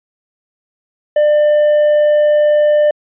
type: tone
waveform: triangle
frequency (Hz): 597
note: D5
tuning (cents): +28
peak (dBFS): -6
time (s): 1.16-2.91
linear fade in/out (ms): 5
effects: resampled to 8000 Hz